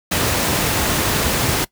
pink noise, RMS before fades -18 dBFS, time 0.11-1.65 s, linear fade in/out 10 ms, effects noise-tail reverb RT60 0.1 s tail -21 dB re dry + high-pass 60 Hz 12 dB/octave

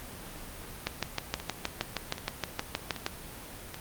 two click trains, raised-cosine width 0.2 ms, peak -20 / -11 dBFS, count 4 / 15, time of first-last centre 1.4-3.744 / 0.87-3.064 s, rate 1.28 / 6.38 Hz, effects pink hiss -44 dBFS RMS until 3.8 s + Opus 32 kbps

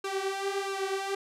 sawtooth tone with flanger, 391 Hz, G4, 4 cents flat, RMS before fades -32 dBFS, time 0.04-1.15 s, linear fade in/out 5 ms, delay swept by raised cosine 0.73 to 6.33 ms, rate 1.5 Hz, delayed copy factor +0.75, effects low-pass 9000 Hz 12 dB/octave

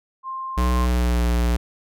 sine tone, 1055 Hz, C6, 14 cents sharp, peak -27 dBFS, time 0.23-0.89 s, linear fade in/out 50 ms
square tone with pitch glide, 61.74 to 59.43 Hz, B1 to A#1, 0 to +34 cents, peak -18 dBFS, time 0.57-1.57 s, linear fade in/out 10 ms, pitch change -66 cents, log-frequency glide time 0.81-1.21 s
effects none

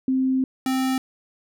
sine / square tone pair in turn, 261.6 / 261.6 Hz, C4 / C4, 0 / 0 cents, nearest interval unison, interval 0 cents, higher neither, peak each -18 / -21 dBFS, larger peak first, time 0.08-0.44 / 0.66-0.98 s, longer first, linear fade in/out 2 ms, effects none

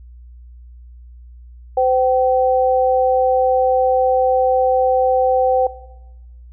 sine tone pair together, 513 / 769.2 Hz, C5 / G5, -34 / -33 cents, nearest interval perfect fifth, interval 701 cents, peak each -15 dBFS, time 1.77-5.67 s, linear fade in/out 5 ms, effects noise-tail reverb RT60 1.0 s tail -18 dB re dry + added 60 Hz sine -37 dBFS peak until 6.52 s

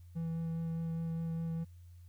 triangle tone with vibrato, 164.6 Hz, E3, 2 cents flat, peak -32 dBFS, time 0.15-1.65 s, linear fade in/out 20 ms, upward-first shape sine, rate 4.9 Hz, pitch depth 9 cents each way, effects added 87 Hz sine -51 dBFS peak until 2.08 s + white hiss -74 dBFS RMS until 2.08 s

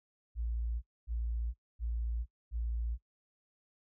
sine tone bursts, 57.5 Hz, A#1, 23 cents flat, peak -32 dBFS, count 4, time 0.35-2.98 s, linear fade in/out 50 ms, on 470 ms, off 250 ms, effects noise-tail reverb RT60 0.1 s tail -21 dB re dry

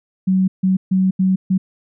sine tone bursts at uneven times, 188.1 Hz, F#3, 29 cents sharp, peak -12 dBFS, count 5, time 0.27-0.48 / 0.63-0.77 / 0.91-1.11 / 1.19-1.36 / 1.5-1.58 s, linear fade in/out 10 ms, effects none

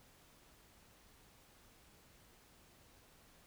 silence, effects pink hiss -65 dBFS RMS until 3.46 s

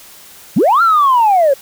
sine linear two-way sweep, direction up then down, 141.7 to 1396.9 to 524 Hz, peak -6 dBFS, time 0.56-1.54 s, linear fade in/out 10 ms, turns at 0.82 s, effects tanh soft clip ceiling -4 dBFS + white hiss -39 dBFS RMS until 1.61 s

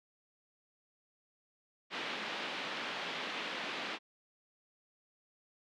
white band-pass noise, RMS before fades -40 dBFS, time 1.9-3.99 s, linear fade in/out 50 ms, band 190 to 3500 Hz, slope 24 dB/octave, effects none

